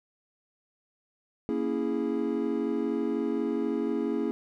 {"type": "chord", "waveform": "triangle", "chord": "A# half-diminished seventh", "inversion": "none", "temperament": "equal", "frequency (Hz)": [233.1, 277.2, 329.6, 415.3], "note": ["A#3", "C#4", "E4", "G#4"], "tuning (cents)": [0, 0, 0, 0], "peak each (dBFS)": -30, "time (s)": [1.49, 4.31], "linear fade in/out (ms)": 0, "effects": []}